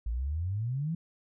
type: exponential sweep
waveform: sine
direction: up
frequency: 53.3 to 171.6 Hz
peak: -29 dBFS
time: 0.06-0.95 s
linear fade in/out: 5 ms
effects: none